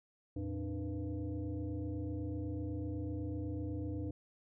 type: tone with frequency modulation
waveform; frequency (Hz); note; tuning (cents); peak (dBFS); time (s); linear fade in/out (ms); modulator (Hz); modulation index
sine; 110; A2; 0; -36; 0.36-4.11; 5; 192; 1.5
effects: none